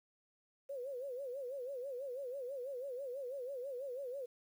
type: tone with vibrato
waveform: sine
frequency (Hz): 523.3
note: C5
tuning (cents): 0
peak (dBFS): -40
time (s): 0.69-4.26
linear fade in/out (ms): 10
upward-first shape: sine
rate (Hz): 6.1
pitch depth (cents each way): 140
effects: 11-bit